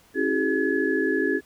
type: tone cluster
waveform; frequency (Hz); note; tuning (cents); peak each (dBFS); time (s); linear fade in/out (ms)
sine; 271.8 / 326.3 / 379.1 / 419.5 / 1700; C#4 / E4 / F#4 / G#4 / G#6; -34 / -18 / +42 / +17 / +40; -27; 0.14-1.41; 50
effects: pink hiss -57 dBFS RMS until 1.45 s